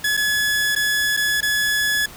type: tone with dropouts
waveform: sawtooth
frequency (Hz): 1700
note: G#6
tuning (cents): +40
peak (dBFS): -14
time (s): 0.04-2.06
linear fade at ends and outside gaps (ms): 5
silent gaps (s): 0.169-0.173 / 0.752-0.761 / 1.167-1.172 / 1.407-1.427
effects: pink hiss -40 dBFS RMS until 2.16 s